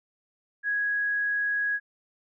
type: tone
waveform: sine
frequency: 1661.2 Hz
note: G#6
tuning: in tune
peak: -24 dBFS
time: 0.63-1.8 s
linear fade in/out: 50 ms
effects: none